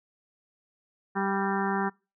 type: harmonic tone with a mistuned harmonic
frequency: 196 Hz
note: G3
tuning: in tune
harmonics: 1 / 2 / 4 / 5 / 6 / 7 / 8 / 9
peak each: -30 / -32 / -32 / -34 / -37 / -37 / -36 / -39 dBFS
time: 1.15-1.9 s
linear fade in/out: 20 ms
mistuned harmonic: 9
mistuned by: +41 cents
effects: noise-tail reverb RT60 0.3 s tail -26 dB re dry